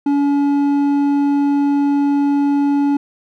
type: tone with hard clipping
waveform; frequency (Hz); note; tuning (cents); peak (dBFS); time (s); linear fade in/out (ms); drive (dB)
sine; 284.2; C#4; +43; -14; 0.06-2.97; 5; 6
effects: none